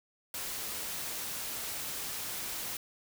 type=noise; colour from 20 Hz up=white; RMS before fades=-38 dBFS; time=0.34-2.77 s; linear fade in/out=2 ms; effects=none